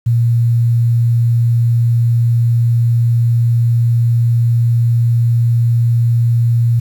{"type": "tone", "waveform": "sine", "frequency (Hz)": 117.5, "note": "A#2", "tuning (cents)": 14, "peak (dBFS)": -9, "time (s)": [0.06, 6.8], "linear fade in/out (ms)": 10, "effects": ["7-bit"]}